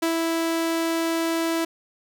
sawtooth tone with ADSR envelope, 329.6 Hz, E4, in tune, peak -16 dBFS, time 0.02-1.65 s, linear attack 9 ms, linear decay 97 ms, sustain -2 dB, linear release 7 ms, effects none

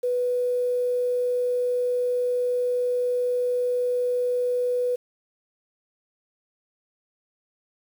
sine tone, 493.9 Hz, B4, in tune, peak -21 dBFS, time 0.03-4.96 s, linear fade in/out 10 ms, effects 8-bit

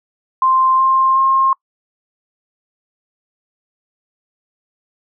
sine tone with pitch steps, 1046.5 / 1056.8 / 1067.3 Hz, C6 / C6 / C6, 0 / +17 / +34 cents, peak -10 dBFS, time 0.42-1.53 s, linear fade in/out 2 ms, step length 370 ms, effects noise-tail reverb RT60 0.1 s tail -26 dB re dry

